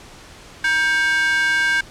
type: tone with high-pass filter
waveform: square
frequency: 316.4 Hz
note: D#4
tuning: 29 cents sharp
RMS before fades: -18 dBFS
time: 0.64-1.81 s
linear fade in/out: 5 ms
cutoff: 1700 Hz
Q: 6.6
effects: pink hiss -42 dBFS RMS until 1.9 s + low-pass 8000 Hz 12 dB/octave